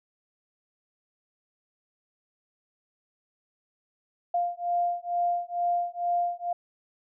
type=beating tone pair; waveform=sine; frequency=698.5 / 700.7 Hz; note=F5 / F5; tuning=0 / +6 cents; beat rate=2.2 Hz; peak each=-28 dBFS; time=4.34-6.53 s; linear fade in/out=5 ms; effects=none